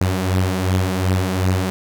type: beating tone pair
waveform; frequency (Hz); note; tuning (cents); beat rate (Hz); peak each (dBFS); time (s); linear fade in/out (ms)
sawtooth; 92.5 / 95.2; F#2 / F#2; 0 / +50; 2.7; -14 / -18; 0.01-1.7; 0
effects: none